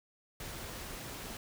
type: noise with amplitude modulation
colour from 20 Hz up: pink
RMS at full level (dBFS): -42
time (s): 0.4-1.37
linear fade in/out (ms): 2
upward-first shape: sine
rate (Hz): 250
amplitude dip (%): 35
effects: none